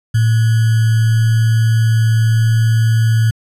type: tone with sample-and-hold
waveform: sine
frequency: 112.4 Hz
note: A2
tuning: 37 cents sharp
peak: -9 dBFS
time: 0.14-3.31 s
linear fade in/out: 10 ms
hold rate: 1575 Hz
effects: resampled to 32000 Hz